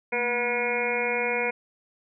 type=harmonic tone with a mistuned harmonic; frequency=241.9 Hz; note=B3; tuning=36 cents flat; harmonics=1 / 2 / 3 / 4 / 6 / 7 / 8 / 9 / 10; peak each=-38 / -28 / -35 / -34 / -36 / -39 / -39 / -29 / -31 dBFS; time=0.12-1.51 s; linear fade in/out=10 ms; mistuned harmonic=1; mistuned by=-110 cents; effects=none